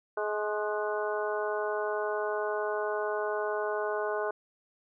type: harmonic tone with a mistuned harmonic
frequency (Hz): 211.1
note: G#3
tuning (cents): +29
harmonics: 2 / 3 / 4 / 5 / 6 / 7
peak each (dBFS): -32 / -34 / -38 / -38 / -42 / -38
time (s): 0.17-4.31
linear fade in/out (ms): 5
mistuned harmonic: 6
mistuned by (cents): -52
effects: none